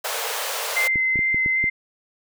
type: high-pass noise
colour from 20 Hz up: pink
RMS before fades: -27 dBFS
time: 0.04-0.88 s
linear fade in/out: 10 ms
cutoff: 440 Hz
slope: 96 dB/octave
type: tone with vibrato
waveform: sine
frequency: 2072 Hz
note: C7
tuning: 17 cents flat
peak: -18 dBFS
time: 0.76-1.7 s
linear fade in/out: 10 ms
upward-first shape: square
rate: 2.5 Hz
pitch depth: 9 cents each way
type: clicks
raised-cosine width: 3 ms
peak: -18 dBFS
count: 6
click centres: 0.958 / 1.158 / 1.191 / 1.345 / 1.461 / 1.641 s
effects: none